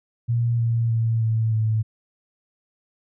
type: tone with pitch steps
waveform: sine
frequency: 118 / 115.91 / 113.85 / 111.83 / 109.84 Hz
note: A#2 / A#2 / A#2 / A2 / A2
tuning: +22 / -9 / -40 / +29 / -3 cents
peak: -18 dBFS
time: 0.28-1.83 s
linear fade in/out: 20 ms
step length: 310 ms
effects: none